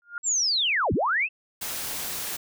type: tone with exponential growth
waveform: sine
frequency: 1413 Hz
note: F6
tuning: 20 cents sharp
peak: -26 dBFS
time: 0.02-0.18 s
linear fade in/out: 1 ms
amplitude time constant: 33 ms
type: linear two-way sweep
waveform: sine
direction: down then up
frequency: 7730 to 57.5 to 2726 Hz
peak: -21 dBFS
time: 0.23-1.29 s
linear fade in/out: 50 ms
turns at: 0.93 s
type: noise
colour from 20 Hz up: white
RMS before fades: -32 dBFS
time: 1.61-2.37 s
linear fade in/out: 10 ms
effects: none